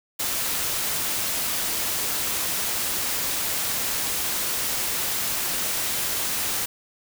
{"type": "noise", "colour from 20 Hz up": "white", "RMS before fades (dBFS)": -26, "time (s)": [0.19, 6.66], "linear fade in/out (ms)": 10, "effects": []}